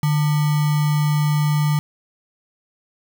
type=tone with sample-and-hold; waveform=sine; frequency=150 Hz; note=D3; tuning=37 cents sharp; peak=-15 dBFS; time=0.03-1.79 s; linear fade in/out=2 ms; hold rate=1050 Hz; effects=none